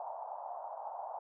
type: band-pass noise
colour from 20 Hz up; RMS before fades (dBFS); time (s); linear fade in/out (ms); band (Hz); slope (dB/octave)
white; -43; 0-1.19; 2; 660 to 900; 48
effects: none